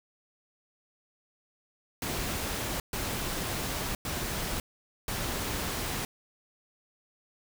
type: noise bursts at uneven times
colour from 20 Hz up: pink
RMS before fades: -33 dBFS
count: 4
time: 2.02-2.8 / 2.93-3.95 / 4.05-4.6 / 5.08-6.05 s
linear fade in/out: 2 ms
effects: none